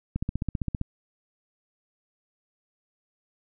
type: click train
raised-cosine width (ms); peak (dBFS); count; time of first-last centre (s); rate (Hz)
5; -15; 11; 0.16-0.814; 15.3
effects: none